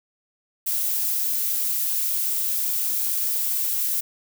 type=noise; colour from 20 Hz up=violet; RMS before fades=-24 dBFS; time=0.66-4.01 s; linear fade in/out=10 ms; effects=none